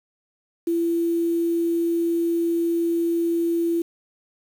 sine tone with quantisation, 337.2 Hz, E4, 39 cents sharp, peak -19 dBFS, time 0.67-3.82 s, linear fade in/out 5 ms, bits 7, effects none

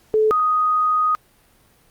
sine tone pair in turn, 433.3 / 1246.3 Hz, A4 / D#6, -27 / +2 cents, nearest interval octave + tritone, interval 1829 cents, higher second, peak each -13 / -15 dBFS, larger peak first, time 0.14-0.31 / 0.31-1.15 s, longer second, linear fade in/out 0 ms, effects pink hiss -56 dBFS RMS until 1.9 s + Opus 48 kbps

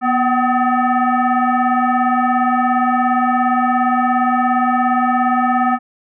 sine tone with frequency modulation, 261.6 Hz, C4, in tune, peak -12 dBFS, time 0.01-5.79 s, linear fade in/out 50 ms, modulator 506 Hz, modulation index 2.4, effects none

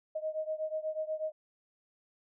sine beating tone pair, 622.3 / 630.5 Hz, D#5 / D#5, 0 / +23 cents, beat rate 8.2 Hz, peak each -35 / -37 dBFS, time 0.15-1.32 s, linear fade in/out 10 ms, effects none

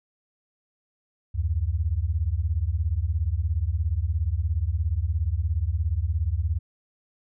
sine beating tone pair, 72.5 / 89.5 Hz, D2 / F2, -22 / +43 cents, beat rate 17 Hz, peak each -25 dBFS, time 1.34-6.59 s, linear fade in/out 20 ms, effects none

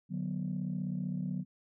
sine tone cluster, 148.7 / 184.6 / 243.6 Hz, D3 / F#3 / B3, +22 / -4 / -24 cents, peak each -37 / -34 / -40 dBFS, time 0.09-1.45 s, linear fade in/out 50 ms, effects tanh soft clip ceiling -26 dBFS

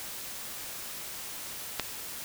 click, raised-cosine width 0.2 ms, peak -10 dBFS, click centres 1.797 s, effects white hiss -40 dBFS RMS until 2.24 s

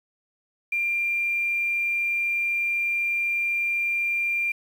sine tone with quantisation, 2384 Hz, D7, 25 cents sharp, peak -22 dBFS, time 0.72-4.52 s, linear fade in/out 5 ms, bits 8, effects none

